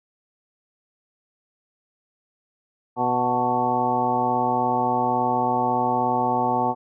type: harmonic tone with a mistuned harmonic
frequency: 123.47 Hz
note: B2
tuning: in tune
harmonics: 1 / 2 / 3 / 4 / 5 / 6 / 7 / 9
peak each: -34 / -28 / -31 / -30 / -34 / -24 / -23 / -30 dBFS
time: 2.96-6.75 s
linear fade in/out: 50 ms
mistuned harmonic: 7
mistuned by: +37 cents
effects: none